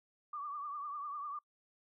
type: tone with vibrato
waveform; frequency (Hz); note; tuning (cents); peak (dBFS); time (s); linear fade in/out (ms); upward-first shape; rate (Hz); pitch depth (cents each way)
sine; 1166; D6; -13; -39; 0.33-1.39; 5; triangle; 10; 92
effects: noise-tail reverb RT60 0.1 s tail -25 dB re dry